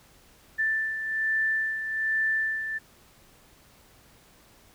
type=beating tone pair; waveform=sine; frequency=1767 / 1768.2 Hz; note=A6 / A6; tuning=+7 / +8 cents; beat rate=1.2 Hz; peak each=-25 / -33 dBFS; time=0.58-2.79 s; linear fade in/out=20 ms; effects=pink hiss -57 dBFS RMS until 4.74 s